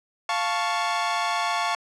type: chord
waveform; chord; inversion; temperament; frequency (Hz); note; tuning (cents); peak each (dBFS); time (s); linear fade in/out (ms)
sawtooth; F augmented; none; equal; 698.5 / 880 / 1108.7; F5 / A5 / C#6; 0 / 0 / 0; -24 / -24 / -23; 0.29-1.75; 2
effects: low-pass 6000 Hz 12 dB/octave